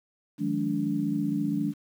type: tone cluster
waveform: sine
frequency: 157.6 / 181.9 / 212.7 / 288.1 Hz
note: D#3 / F#3 / G#3 / D4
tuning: +23 / -29 / +42 / -33 cents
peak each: -33 / -33 / -30 / -28 dBFS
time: 0.38-1.74 s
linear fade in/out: 50 ms
effects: 9-bit